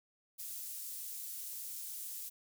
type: high-pass noise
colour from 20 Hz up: pink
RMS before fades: -44 dBFS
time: 0.38-2.3 s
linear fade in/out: 20 ms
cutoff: 10000 Hz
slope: 12 dB/octave
effects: none